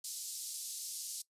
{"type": "band-pass noise", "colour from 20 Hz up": "white", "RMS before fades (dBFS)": -43, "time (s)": [0.04, 1.22], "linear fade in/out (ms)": 5, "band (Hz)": [4400, 11000], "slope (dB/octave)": 24, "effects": ["noise-tail reverb RT60 0.1 s tail -19 dB re dry", "resampled to 32000 Hz"]}